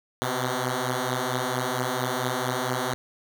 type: beating tone pair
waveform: 5% pulse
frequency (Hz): 124.2 / 128.6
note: B2 / C3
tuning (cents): +10 / -30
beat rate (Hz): 4.4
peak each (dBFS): -18 / -16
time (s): 0.22-2.94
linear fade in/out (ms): 0
effects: none